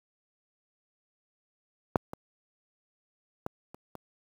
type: clicks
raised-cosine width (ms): 1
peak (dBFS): -7 / -23 / -18 / -30 / -27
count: 5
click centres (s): 1.958 / 2.134 / 3.464 / 3.745 / 3.953
effects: high-pass 80 Hz 12 dB/octave + 8-bit